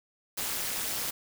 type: noise with amplitude modulation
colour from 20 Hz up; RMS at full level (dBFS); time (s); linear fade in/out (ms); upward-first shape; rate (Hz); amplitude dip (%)
white; -29; 0.37-1.11; 10; sine; 213; 85
effects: none